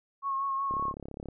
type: tone with vibrato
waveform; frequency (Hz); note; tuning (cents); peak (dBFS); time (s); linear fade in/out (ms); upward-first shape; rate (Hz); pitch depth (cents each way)
sine; 1092; C#6; -26; -28; 0.22-0.94; 50; sine; 5.4; 25
type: click train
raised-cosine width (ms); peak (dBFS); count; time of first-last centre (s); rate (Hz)
2; -27; 21; 0.71-1.286; 34.7
effects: none